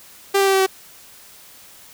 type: tone with pitch steps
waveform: sawtooth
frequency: 395.3 / 391.7 / 388.1 / 384.5 / 381 Hz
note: G4 / G4 / G4 / G4 / G4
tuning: +15 / -1 / -17 / -33 / -49 cents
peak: -10 dBFS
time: 0.34-0.665 s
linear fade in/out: 10 ms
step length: 65 ms
effects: white hiss -45 dBFS RMS until 1.93 s